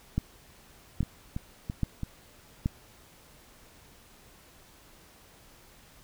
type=two click trains; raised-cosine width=5 ms; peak=-14 / -20 dBFS; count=4 / 4; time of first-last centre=0.18-2.659 / 1.03-2.033 s; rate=1.21 / 2.99 Hz; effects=pink hiss -56 dBFS RMS until 6.03 s